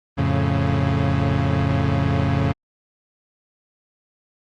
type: chord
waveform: 30% pulse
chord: F augmented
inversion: none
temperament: equal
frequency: 87.31 / 110 / 138.59 Hz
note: F2 / A2 / C#3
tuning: 0 / 0 / 0 cents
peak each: -20 / -21 / -18 dBFS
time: 0.17-2.53 s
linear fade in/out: 20 ms
effects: low-pass 3000 Hz 12 dB/octave + Opus 24 kbps